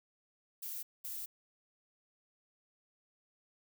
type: noise bursts at uneven times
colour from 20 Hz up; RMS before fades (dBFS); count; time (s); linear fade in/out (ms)
violet; -42; 2; 0.62-0.83 / 1.04-1.26; 10
effects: none